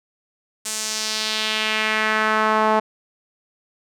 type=tone with band-pass filter sweep; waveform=sawtooth; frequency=216.9 Hz; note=A3; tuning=25 cents flat; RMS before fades=-21 dBFS; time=0.65-2.8 s; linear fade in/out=10 ms; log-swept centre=8000 to 860 Hz; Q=1.8; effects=none